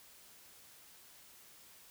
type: silence
effects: white hiss -59 dBFS RMS until 1.9 s